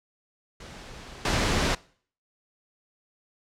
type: noise with level steps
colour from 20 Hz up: pink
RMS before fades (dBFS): -43 / -24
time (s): 0.6-1.75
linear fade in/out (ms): 5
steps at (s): 1.25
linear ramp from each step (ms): 2
effects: noise-tail reverb RT60 0.5 s tail -22 dB re dry + low-pass 6000 Hz 12 dB/octave